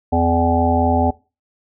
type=harmonic tone; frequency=84.4 Hz; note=E2; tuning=41 cents sharp; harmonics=1 / 3 / 5 / 7 / 9 / 10; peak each=-19 / -19 / -24 / -22 / -19 / -24 dBFS; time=0.12-1.11 s; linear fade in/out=10 ms; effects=noise-tail reverb RT60 0.3 s tail -21 dB re dry